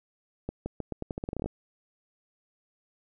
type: accelerating click train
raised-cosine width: 2 ms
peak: -19 dBFS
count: 15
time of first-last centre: 0.49-1.46 s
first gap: 170 ms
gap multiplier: 0.84
effects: none